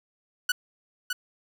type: tone with echo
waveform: sawtooth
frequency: 1480 Hz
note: F#6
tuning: in tune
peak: -18 dBFS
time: 0.49-0.52 s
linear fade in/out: 5 ms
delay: 610 ms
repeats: 1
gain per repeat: -5 dB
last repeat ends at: 1.13 s
effects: none